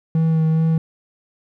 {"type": "tone with vibrato", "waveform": "triangle", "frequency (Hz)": 160.5, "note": "E3", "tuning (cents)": -46, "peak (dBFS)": -12, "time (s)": [0.15, 0.78], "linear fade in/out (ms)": 2, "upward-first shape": "sine", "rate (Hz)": 2.4, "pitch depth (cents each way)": 16, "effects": []}